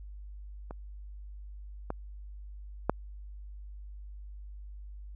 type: clicks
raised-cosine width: 1 ms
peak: -27 / -19 / -10 dBFS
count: 3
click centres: 0.709 / 1.904 / 2.896 s
effects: added 50 Hz sine -42 dBFS peak until 5.15 s